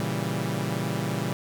sawtooth chord, A# diminished seventh, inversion none, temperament equal, 116.54 / 138.59 / 164.81 / 196 Hz, A#2 / C#3 / E3 / G3, 0 / 0 / 0 / 0 cents, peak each -28 dBFS, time 0-1.33 s, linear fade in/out 0 ms, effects none

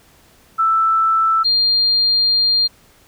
sine tone pair in turn, 1323 / 4200 Hz, E6 / C8, +6 / +6 cents, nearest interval octave + minor sixth, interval 2000 cents, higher second, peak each -12 dBFS, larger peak neither, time 0.58-1.44 / 1.44-2.68 s, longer second, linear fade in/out 20 ms, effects pink hiss -51 dBFS RMS until 3.07 s

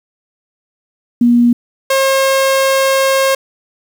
sine / sawtooth tone pair in turn, 239.4 / 537.4 Hz, A#3 / C5, +46 / +46 cents, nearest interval octave + major second, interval 1400 cents, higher second, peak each -6 dBFS, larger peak neither, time 1.21-1.53 / 1.9-3.35 s, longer second, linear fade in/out 5 ms, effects 7-bit

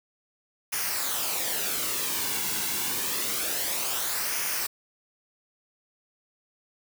white noise with flanger, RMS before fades -29 dBFS, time 0.72-4.67 s, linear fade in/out 10 ms, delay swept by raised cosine 0.25 to 1.65 ms, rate 0.27 Hz, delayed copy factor -0.55, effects none

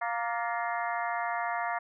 harmonic tone with a mistuned harmonic, 233.6 Hz, A#3, 4 cents sharp, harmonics 3 / 4 / 5 / 6 / 7 / 8 / 9, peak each -33 / -35 / -37 / -39 / -40 / -41 / -42 dBFS, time 0.01-1.79 s, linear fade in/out 10 ms, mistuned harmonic 7, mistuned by +90 cents, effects none

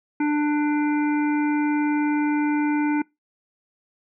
harmonic tone with a mistuned harmonic, 296.8 Hz, D4, 18 cents sharp, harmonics 1 / 3 / 5 / 7 / 8, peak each -19 / -29 / -33 / -36 / -37 dBFS, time 0.2-3.02 s, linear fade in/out 5 ms, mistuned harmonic 7, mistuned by -15 cents, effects noise-tail reverb RT60 0.2 s tail -24 dB re dry

